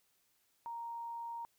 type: tone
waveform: sine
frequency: 932.3 Hz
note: A#5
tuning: in tune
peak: -40 dBFS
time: 0.66-1.45 s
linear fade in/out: 0 ms
effects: white hiss -75 dBFS RMS until 1.58 s